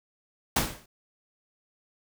pink noise with exponential decay, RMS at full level -20 dBFS, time 0.56-0.86 s, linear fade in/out 5 ms, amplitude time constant 64 ms, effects none

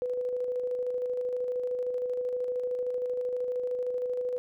sine tone with tremolo, 497.2 Hz, B4, 12 cents sharp, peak -27 dBFS, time 0.02-4.38 s, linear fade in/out 0 ms, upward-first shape square, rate 13 Hz, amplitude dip 30%, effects none

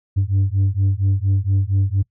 sine beating tone pair, 95.5 / 99.8 Hz, G2 / G2, -45 / +32 cents, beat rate 4.3 Hz, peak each -16 dBFS, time 0.16-2.03 s, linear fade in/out 20 ms, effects noise-tail reverb RT60 0.1 s tail -22 dB re dry + tanh soft clip ceiling -12 dBFS

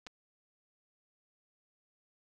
clicks, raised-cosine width 0.2 ms, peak -29 dBFS, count 2, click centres 0.066 / 0.07 s, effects none

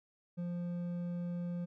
triangle tone with hard clipping, 174.61 Hz, F3, in tune, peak -37 dBFS, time 0.37-1.66 s, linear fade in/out 20 ms, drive 9 dB, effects none

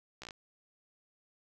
slowing click train, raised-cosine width 0.2 ms, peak -27 dBFS, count 6, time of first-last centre 0.22-0.308 s, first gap 15 ms, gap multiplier 1.08, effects none

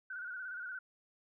sine tone with vibrato, 1478 Hz, F#6, 2 cents flat, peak -40 dBFS, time 0.1-0.79 s, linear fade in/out 5 ms, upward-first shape square, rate 17 Hz, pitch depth 54 cents each way, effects none

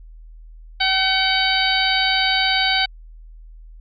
harmonic tone with a mistuned harmonic, 763 Hz, G5, 47 cents flat, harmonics 1 / 2 / 3 / 4 / 5 / 6, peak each -23 / -23 / -23 / -23 / -23 / -23 dBFS, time 0.8-2.86 s, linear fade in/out 10 ms, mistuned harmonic 3, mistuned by -31 cents, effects added 40 Hz sine -38 dBFS peak until 3.8 s

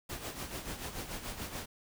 pink noise with tremolo, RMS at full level -39 dBFS, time 0.09-1.66 s, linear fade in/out 10 ms, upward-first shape sine, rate 6.9 Hz, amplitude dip 60%, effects none

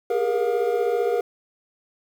triangle tone cluster, 399.7 / 415.1 / 472.6 / 711 Hz, G4 / G#4 / A#4 / F5, +34 / -1 / +24 / +31 cents, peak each -27 / -24 / -20 / -27 dBFS, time 0.1-1.21 s, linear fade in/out 5 ms, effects 8-bit

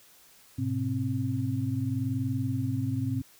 sine tone cluster, 105.6 / 126.4 / 264 Hz, G#2 / B2 / C4, +29 / +41 / +16 cents, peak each -31 dBFS, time 0.58-3.22 s, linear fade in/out 10 ms, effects white hiss -57 dBFS RMS until 3.39 s

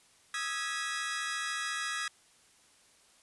sawtooth chord, E major seventh, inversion third, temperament equal with one note detuned, 1244.5 / 1318.5 / 1661.2 / 1942.7 Hz, D#6 / E6 / G#6 / B6, 0 / 0 / 0 / -29 cents, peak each -36 / -39 / -33 / -35 dBFS, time 0.34-2.08 s, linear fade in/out 2 ms, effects white hiss -63 dBFS RMS until 3.22 s + resampled to 24000 Hz

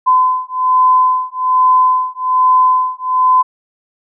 sine beating tone pair, 1018 / 1019.2 Hz, C6 / C6, -48 / -46 cents, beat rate 1.2 Hz, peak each -12 dBFS, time 0.06-3.43 s, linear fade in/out 20 ms, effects none

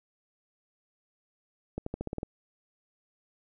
accelerating click train, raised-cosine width 2 ms, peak -20 dBFS, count 8, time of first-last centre 1.78-2.231 s, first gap 84 ms, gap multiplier 0.91, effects none

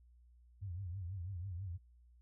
sine tone with vibrato, 91.9 Hz, F#2, 11 cents flat, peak -40 dBFS, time 0.61-1.78 s, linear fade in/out 20 ms, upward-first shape triangle, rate 6.1 Hz, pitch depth 190 cents each way, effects added 60 Hz sine -61 dBFS peak until 2.21 s

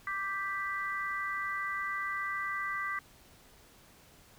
sine chord, G major, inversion second, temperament equal, 1174.7 / 1568 / 1975.5 Hz, D6 / G6 / B6, 0 / 0 / 0 cents, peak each -36 / -39 / -36 dBFS, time 0.07-2.99 s, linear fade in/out 2 ms, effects pink hiss -59 dBFS RMS until 4.38 s

